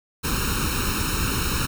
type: noise with comb filter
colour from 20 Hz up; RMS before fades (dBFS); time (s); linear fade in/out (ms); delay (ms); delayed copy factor
pink; -24; 0.23-1.67; 20; 0.74; +0.95
effects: none